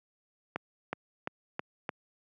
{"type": "accelerating click train", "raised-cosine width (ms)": 0.5, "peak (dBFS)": -17, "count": 5, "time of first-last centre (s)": [0.56, 1.892], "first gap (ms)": 370, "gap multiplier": 0.93, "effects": ["high-pass 150 Hz 12 dB/octave"]}